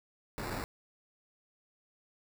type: noise with sample-and-hold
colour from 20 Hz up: pink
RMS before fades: -38 dBFS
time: 0.38-0.64 s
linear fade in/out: 0 ms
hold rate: 3150 Hz
effects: none